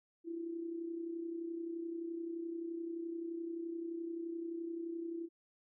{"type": "tone with amplitude modulation", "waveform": "sine", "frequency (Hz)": 335.1, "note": "E4", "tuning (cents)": 29, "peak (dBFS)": -36, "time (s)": [0.24, 5.29], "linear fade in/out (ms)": 50, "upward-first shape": "sine", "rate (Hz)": 31.6, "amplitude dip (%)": 55, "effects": []}